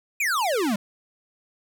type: exponential sweep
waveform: square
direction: down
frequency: 2529 to 190.6 Hz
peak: -22 dBFS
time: 0.2-0.76 s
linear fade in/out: 5 ms
effects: none